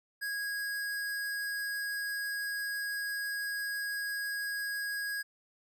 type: tone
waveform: square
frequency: 1649 Hz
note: G#6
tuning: 13 cents flat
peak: -34 dBFS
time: 0.21-5.23 s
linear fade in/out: 20 ms
effects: none